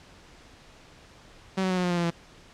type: tone with pitch steps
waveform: sawtooth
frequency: 190.1 / 186.94 / 183.84 / 180.78 / 177.78 / 174.83 / 171.92 / 169.07 Hz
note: F#3 / F#3 / F#3 / F#3 / F3 / F3 / F3 / E3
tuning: +47 / +18 / -11 / -40 / +31 / +2 / -27 / +44 cents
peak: -20 dBFS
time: 1.57-2.106 s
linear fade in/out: 10 ms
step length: 67 ms
effects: pink hiss -52 dBFS RMS until 2.53 s + low-pass 6000 Hz 12 dB/octave